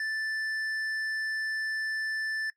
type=tone with tanh clipping; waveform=sine; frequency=1760 Hz; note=A6; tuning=in tune; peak=-31 dBFS; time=0-2.5 s; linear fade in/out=2 ms; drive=8 dB; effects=noise-tail reverb RT60 0.1 s tail -19 dB re dry